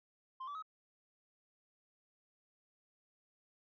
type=tone with pitch steps; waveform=sine; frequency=1046.5 / 1154.5 / 1273.6 Hz; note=C6 / D6 / D#6; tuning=0 / -30 / +40 cents; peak=-39 dBFS; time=0.4-0.625 s; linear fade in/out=10 ms; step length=75 ms; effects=tanh soft clip ceiling -41 dBFS